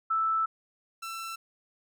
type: tone pair in turn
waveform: sine / sawtooth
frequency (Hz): 1318.5 / 1338.5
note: E6 / E6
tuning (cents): 0 / +26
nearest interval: unison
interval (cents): 26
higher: second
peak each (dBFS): -24 / -32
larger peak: first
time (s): 0.1-0.46 / 1.02-1.36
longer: first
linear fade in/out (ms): 10
effects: none